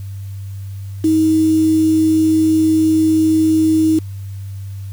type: tone with quantisation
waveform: sine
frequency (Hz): 316.5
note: D#4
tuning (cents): +30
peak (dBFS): -10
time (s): 1.04-3.99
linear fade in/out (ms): 5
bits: 5
effects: added 98 Hz sine -25 dBFS peak until 4.92 s + white hiss -49 dBFS RMS until 4.92 s